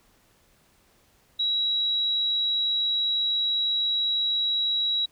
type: tone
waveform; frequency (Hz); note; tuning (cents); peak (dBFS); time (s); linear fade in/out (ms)
sine; 3878; B7; -32; -22; 1.39-5.06; 10
effects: pink hiss -62 dBFS RMS until 5.11 s